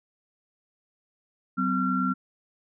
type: tone cluster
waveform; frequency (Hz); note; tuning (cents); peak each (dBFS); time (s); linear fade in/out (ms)
sine; 188 / 257.1 / 1368; F#3 / C4 / F6; +28 / -30 / -36; -27; 1.57-2.14; 20
effects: none